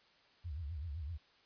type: tone with vibrato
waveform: sine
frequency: 77.78 Hz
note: D#2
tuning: in tune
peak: -39 dBFS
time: 0.44-1.18 s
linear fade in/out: 20 ms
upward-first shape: triangle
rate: 7.8 Hz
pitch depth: 270 cents each way
effects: white hiss -67 dBFS RMS until 1.45 s + resampled to 11025 Hz